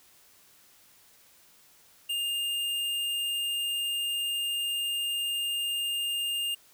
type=tone with hard clipping; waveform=sine; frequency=2814 Hz; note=F7; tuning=12 cents sharp; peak=-29 dBFS; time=2.09-6.55 s; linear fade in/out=10 ms; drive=18 dB; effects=white hiss -59 dBFS RMS until 6.73 s